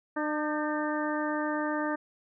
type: harmonic tone with a mistuned harmonic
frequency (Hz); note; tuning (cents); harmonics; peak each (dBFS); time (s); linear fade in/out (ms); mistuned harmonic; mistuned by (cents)
301.3; D4; +44; 1 / 2 / 3 / 4 / 5 / 6; -31 / -34 / -36 / -37 / -38 / -39; 0.16-1.96; 10; 5; +54
effects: none